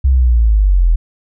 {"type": "linear sweep", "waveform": "sine", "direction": "down", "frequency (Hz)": [68, 39.6], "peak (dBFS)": -7, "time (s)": [0.04, 0.96], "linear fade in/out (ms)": 10, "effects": []}